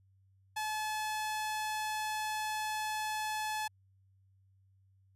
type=tone; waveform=sawtooth; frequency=860 Hz; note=A5; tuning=40 cents flat; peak=-30 dBFS; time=0.56-3.68 s; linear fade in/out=10 ms; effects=added 96 Hz sine -64 dBFS peak until 5.15 s + resampled to 32000 Hz